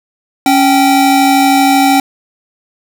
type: tone pair together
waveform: square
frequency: 276.6 / 777 Hz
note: C#4 / G5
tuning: -4 / -16 cents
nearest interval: octave + tritone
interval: 1788 cents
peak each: -10 dBFS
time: 0.46-2 s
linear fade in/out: 2 ms
effects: none